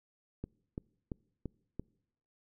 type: click train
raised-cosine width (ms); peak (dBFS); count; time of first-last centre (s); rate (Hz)
3; -25; 5; 0.44-1.796; 2.95
effects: noise-tail reverb RT60 0.8 s tail -26 dB re dry